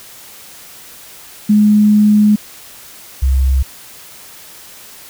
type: tone pair in turn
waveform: sine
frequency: 210 / 66.15 Hz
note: G#3 / C2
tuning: +19 / +20 cents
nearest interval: octave + minor sixth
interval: 1999 cents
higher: first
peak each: -6 / -9 dBFS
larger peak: first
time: 1.49-2.36 / 3.22-3.63 s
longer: first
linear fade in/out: 10 ms
effects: white hiss -37 dBFS RMS until 5.09 s